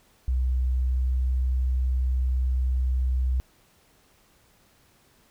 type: tone with pitch glide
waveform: sine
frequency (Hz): 63.3 to 63.67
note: B1 to C2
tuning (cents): +43 to -47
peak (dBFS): -21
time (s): 0.28-3.4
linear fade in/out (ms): 0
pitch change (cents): +10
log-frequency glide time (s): 0.76-1.14
effects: pink hiss -61 dBFS RMS until 5.3 s